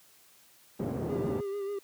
pink band-pass noise, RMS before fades -33 dBFS, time 0.79-1.41 s, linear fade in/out 10 ms, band 130 to 420 Hz, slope 12 dB/octave
triangle tone with vibrato, 400.3 Hz, G4, 36 cents sharp, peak -30 dBFS, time 1.09-1.79 s, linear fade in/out 5 ms, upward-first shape sine, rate 6.8 Hz, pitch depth 42 cents each way
effects white hiss -60 dBFS RMS until 1.83 s + high-pass 80 Hz 12 dB/octave

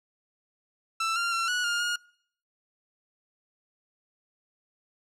sawtooth tone with pitch steps, 1330 / 1388 / 1358 / 1466 / 1413 / 1431 Hz, E6 / F6 / F6 / F#6 / F6 / F6, +15 / -11 / -49 / -16 / +20 / +42 cents, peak -22 dBFS, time 1-1.96 s, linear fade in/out 5 ms, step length 160 ms, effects noise-tail reverb RT60 0.6 s tail -24 dB re dry + low-pass 8000 Hz 12 dB/octave

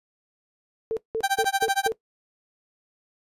sine tone bursts, 446.7 Hz, A4, 26 cents sharp, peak -22 dBFS, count 5, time 0.91-1.92 s, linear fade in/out 0 ms, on 58 ms, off 180 ms
30% pulse tone with tremolo, 784 Hz, G5, in tune, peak -16 dBFS, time 1.23-1.88 s, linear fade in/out 10 ms, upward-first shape sine, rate 13 Hz, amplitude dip 100%
effects noise-tail reverb RT60 0.1 s tail -18 dB re dry + resampled to 32000 Hz

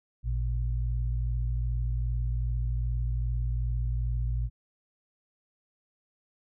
sine tone pair together, 55.88 / 118.4 Hz, A1 / A#2, +27 / +27 cents, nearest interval octave + minor second, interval 1300 cents, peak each -27 / -32 dBFS, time 0.23-4.5 s, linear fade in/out 50 ms, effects none

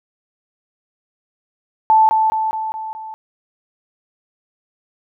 sine tone with echo, 877 Hz, A5, 6 cents flat, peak -8 dBFS, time 1.9-2.09 s, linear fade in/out 0 ms, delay 210 ms, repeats 5, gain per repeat -4 dB, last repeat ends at 3.14 s, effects none

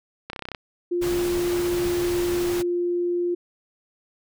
clicks, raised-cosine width 0.3 ms, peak -16 dBFS, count 9, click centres 0.3 / 0.332 / 0.362 / 0.393 / 0.423 / 0.454 / 0.487 / 0.517 / 0.548 s
sine tone, 350.6 Hz, F4, 7 cents sharp, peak -21 dBFS, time 0.91-3.35 s, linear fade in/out 10 ms
pink noise, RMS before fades -32 dBFS, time 1.01-2.63 s, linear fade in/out 20 ms
effects none

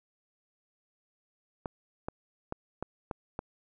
clicks, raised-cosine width 1 ms, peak -20 dBFS, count 6, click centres 1.658 / 2.085 / 2.524 / 2.826 / 3.112 / 3.391 s, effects none

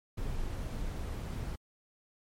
brown noise, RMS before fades -36 dBFS, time 0.17-1.56 s, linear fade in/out 10 ms, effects MP3 64 kbps

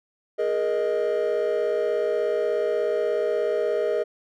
triangle chord, Ab suspended second, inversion none, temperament equal with one note detuned, 415.3 / 471.9 / 622.3 Hz, Ab4 / Bb4 / Eb5, 0 / +21 / 0 cents, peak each -23 dBFS, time 0.38-4.04 s, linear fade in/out 20 ms, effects tanh soft clip ceiling -14 dBFS

